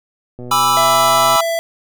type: click train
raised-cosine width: 2 ms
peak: -19 dBFS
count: 120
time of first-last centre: 0.39-1.357 s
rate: 123 Hz
type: chord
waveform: square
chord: E dominant seventh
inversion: first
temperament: equal with one note detuned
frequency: 820.1 / 987.8 / 1174.7 / 1318.5 Hz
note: G#5 / B5 / D6 / E6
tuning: -22 / 0 / 0 / 0 cents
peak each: -21 / -17 / -20 / -16 dBFS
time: 0.51-1.41 s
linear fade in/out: 5 ms
type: tone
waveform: square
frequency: 666 Hz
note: E5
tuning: 18 cents sharp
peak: -17 dBFS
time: 0.77-1.59 s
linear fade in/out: 0 ms
effects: none